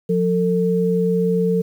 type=tone pair together; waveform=sine; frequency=178.1 / 448.8 Hz; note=F3 / A4; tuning=+34 / +34 cents; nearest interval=octave + major third; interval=1600 cents; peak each=-18 dBFS; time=0.09-1.62 s; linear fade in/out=10 ms; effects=8-bit